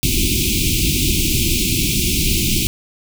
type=band-stop noise; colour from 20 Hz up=pink; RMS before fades=-17 dBFS; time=0.03-2.67 s; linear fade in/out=0 ms; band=380 to 2300 Hz; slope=96 dB/octave; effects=none